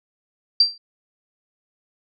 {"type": "tone with exponential decay", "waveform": "sine", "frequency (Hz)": 4706, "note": "D8", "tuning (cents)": 3, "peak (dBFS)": -8, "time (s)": [0.6, 0.78], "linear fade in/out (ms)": 5, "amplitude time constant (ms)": 38, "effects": []}